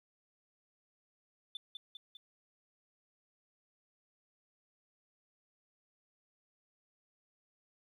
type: tone with echo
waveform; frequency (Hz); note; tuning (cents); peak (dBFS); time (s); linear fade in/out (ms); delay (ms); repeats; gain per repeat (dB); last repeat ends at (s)
sine; 3520; A7; 0; -37; 1.55-1.57; 2; 200; 3; -4; 2.17
effects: tanh soft clip ceiling -37 dBFS + 12-bit